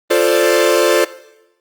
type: chord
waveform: 45% pulse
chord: D minor seventh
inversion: first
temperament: equal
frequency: 349.2 / 440 / 523.3 / 587.3 Hz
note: F4 / A4 / C5 / D5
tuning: 0 / 0 / 0 / 0 cents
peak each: -16 dBFS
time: 0.1-1.05 s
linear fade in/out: 10 ms
effects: noise-tail reverb RT60 0.9 s tail -17 dB re dry + Opus 32 kbps